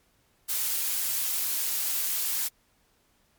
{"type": "noise", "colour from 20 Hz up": "blue", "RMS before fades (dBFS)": -28, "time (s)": [0.48, 2.49], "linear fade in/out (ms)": 20, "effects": ["pink hiss -67 dBFS RMS until 3.38 s", "MP3 96 kbps"]}